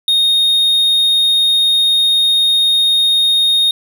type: tone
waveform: triangle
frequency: 3708 Hz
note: A#7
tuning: 10 cents flat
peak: -8 dBFS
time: 0.08-3.71 s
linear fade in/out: 2 ms
effects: none